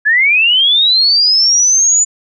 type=linear sweep; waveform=sine; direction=up; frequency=1661.2 to 7040 Hz; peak=-7 dBFS; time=0.05-2.05 s; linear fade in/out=20 ms; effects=none